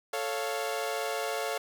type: chord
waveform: sawtooth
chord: A augmented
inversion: none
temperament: equal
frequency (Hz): 440 / 554.4 / 698.5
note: A4 / C#5 / E#5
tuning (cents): 0 / 0 / 0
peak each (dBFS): -31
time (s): 0.13-1.58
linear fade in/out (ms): 5
effects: none